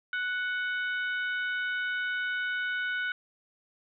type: harmonic tone with a mistuned harmonic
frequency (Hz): 740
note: F#5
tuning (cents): 0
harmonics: 2 / 3 / 4 / 5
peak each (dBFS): -29 / -40 / -42 / -46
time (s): 0.13-3.12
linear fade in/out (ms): 2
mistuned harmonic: 4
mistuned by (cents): +17
effects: none